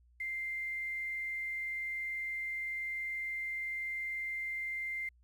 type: tone with quantisation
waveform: sine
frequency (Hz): 2093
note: C7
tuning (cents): 0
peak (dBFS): -35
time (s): 0.2-5.09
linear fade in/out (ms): 5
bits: 10
effects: added 60 Hz sine -62 dBFS peak until 5.23 s + AAC 64 kbps